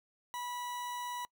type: tone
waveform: 40% pulse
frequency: 978 Hz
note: B5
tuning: 17 cents flat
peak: -37 dBFS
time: 0.34-1.25 s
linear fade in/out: 0 ms
effects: noise-tail reverb RT60 0.1 s tail -24 dB re dry